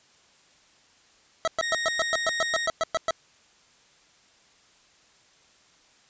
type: tone bursts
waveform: 25% pulse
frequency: 652 Hz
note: E5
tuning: 19 cents flat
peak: -18 dBFS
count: 13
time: 1.45-3.108 s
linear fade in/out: 0 ms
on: 26 ms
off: 110 ms
type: tone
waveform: sawtooth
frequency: 1864.7 Hz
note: A#6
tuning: in tune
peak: -23 dBFS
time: 1.62-2.67 s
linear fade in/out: 10 ms
effects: white hiss -59 dBFS RMS until 6.09 s + resampled to 16000 Hz